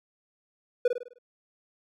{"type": "tone with echo", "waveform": "triangle", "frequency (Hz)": 490.7, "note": "B4", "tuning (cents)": -11, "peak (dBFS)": -16, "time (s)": [0.85, 0.88], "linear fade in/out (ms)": 5, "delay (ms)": 51, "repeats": 6, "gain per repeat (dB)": -6, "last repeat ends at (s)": 1.186, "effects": []}